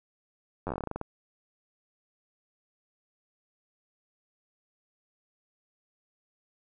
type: slowing click train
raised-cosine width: 1 ms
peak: -19 dBFS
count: 14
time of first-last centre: 0.67-1.014 s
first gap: 10 ms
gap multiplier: 1.15
effects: none